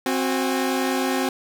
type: tone cluster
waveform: sawtooth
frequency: 262.9 / 368.8 / 819 Hz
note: C4 / F#4 / G#5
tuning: +8 / -6 / -24 cents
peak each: -19 / -22 / -26 dBFS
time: 0.06-1.29 s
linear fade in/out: 2 ms
effects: none